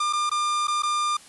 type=tone with dropouts; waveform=45% pulse; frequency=1200 Hz; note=D6; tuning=37 cents sharp; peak=-22 dBFS; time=0-1.17 s; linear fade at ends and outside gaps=5 ms; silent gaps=0.128-0.132 / 0.296-0.314 / 0.672-0.68 / 0.823-0.832 s; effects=white hiss -48 dBFS RMS until 1.28 s + resampled to 24000 Hz